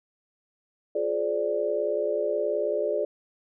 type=chord; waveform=sine; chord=D half-diminished seventh; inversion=first; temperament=just; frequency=352.4 / 422.9 / 528.6 / 587.3 Hz; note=F4 / Ab4 / C5 / D5; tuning=+16 / +31 / +18 / 0 cents; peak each=-33 / -28 / -33 / -27 dBFS; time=0.95-3.05 s; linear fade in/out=5 ms; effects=none